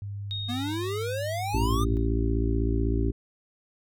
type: tone with pitch glide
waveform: sine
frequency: 100.7 to 101.87 Hz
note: G2 to G#2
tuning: +47 to -33 cents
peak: -32 dBFS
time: 0.02-1.97 s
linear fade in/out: 0 ms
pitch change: +20 cents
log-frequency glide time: 0.51-0.9 s
type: tone with exponential decay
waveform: sine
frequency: 3727 Hz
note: A#7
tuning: 1 cent flat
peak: -30 dBFS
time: 0.31-2.06 s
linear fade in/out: 0 ms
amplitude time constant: 380 ms
type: exponential sweep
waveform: square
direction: up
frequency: 232.6 to 1244.5 Hz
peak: -30 dBFS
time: 0.48-1.85 s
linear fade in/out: 20 ms
type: harmonic tone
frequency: 56 Hz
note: A1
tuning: 31 cents sharp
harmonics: 1 / 2 / 4 / 5 / 6 / 7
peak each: -25 / -29 / -35 / -31 / -34 / -33 dBFS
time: 1.53-3.12 s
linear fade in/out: 20 ms
effects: none